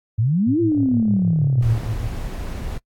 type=exponential two-way sweep; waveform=sine; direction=up then down; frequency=102.1 to 346.3 to 107.1 Hz; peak=-15 dBFS; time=0.18-1.74 s; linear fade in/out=10 ms; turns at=0.6 s
type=tone with tremolo; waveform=sine; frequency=110.6 Hz; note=A2; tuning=9 cents sharp; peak=-20 dBFS; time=0.46-2.08 s; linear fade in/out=20 ms; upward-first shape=sine; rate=6.4 Hz; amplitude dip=95%
type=click train; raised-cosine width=2 ms; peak=-24 dBFS; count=42; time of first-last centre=0.72-1.862 s; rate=35.9 Hz
type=noise; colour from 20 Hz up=brown; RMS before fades=-27 dBFS; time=1.62-2.78 s; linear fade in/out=5 ms
effects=noise-tail reverb RT60 0.1 s tail -24 dB re dry + AAC 64 kbps